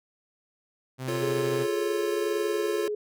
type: tone with tremolo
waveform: sawtooth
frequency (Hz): 130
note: C3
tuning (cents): -11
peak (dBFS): -26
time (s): 0.98-1.67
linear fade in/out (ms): 50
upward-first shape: triangle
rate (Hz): 13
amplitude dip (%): 30
type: chord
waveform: square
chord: F augmented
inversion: none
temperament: equal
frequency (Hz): 349.2 / 440 / 554.4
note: F4 / A4 / C#5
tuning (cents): 0 / 0 / 0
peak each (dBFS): -31 / -36 / -36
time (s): 1.08-2.88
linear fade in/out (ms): 2
type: tone with pitch glide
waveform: sine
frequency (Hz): 415.3 to 419.6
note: G#4 to G#4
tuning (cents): 0 to +18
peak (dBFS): -27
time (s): 1.21-2.95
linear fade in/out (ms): 5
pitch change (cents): +18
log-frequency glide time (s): 1.35-2.65
effects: none